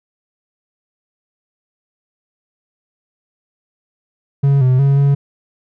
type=tone with pitch steps; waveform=triangle; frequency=139.4 / 128.2 / 138.9 / 140.5 Hz; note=C#3 / C3 / C#3 / C#3; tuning=+10 / -35 / +4 / +24 cents; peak=-7 dBFS; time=4.43-5.15 s; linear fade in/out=10 ms; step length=180 ms; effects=none